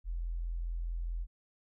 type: tone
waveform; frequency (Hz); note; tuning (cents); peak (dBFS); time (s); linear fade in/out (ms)
sine; 42.37; E1; +48; -33; 0.04-1.27; 50
effects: none